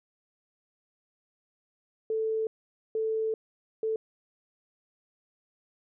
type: tone bursts at uneven times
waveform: sine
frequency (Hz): 441.2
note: A4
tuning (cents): +5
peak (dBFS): -26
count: 3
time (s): 2.1-2.47 / 2.95-3.34 / 3.83-3.96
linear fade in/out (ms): 2
effects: none